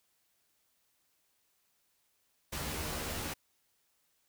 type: noise with comb filter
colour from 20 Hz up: pink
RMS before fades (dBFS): -38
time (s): 2.52-3.34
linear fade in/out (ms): 10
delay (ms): 13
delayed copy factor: +0.6
effects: white hiss -75 dBFS RMS until 4.28 s